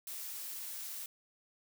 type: noise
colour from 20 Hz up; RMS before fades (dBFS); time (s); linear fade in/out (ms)
blue; -43; 0.07-1.06; 2
effects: none